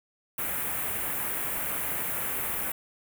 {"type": "band-stop noise", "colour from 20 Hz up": "white", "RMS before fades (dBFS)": -31, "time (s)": [0.38, 2.72], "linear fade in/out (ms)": 5, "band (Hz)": [2500, 10000], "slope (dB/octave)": 24, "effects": []}